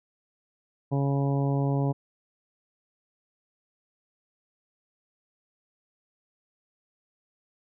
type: harmonic tone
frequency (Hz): 139.2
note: C#3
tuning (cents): +8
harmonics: 1 / 2 / 3 / 4 / 5 / 6 / 7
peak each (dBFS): -24 / -30 / -34 / -36 / -38 / -40 / -41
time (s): 0.91-1.93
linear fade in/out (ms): 20
effects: none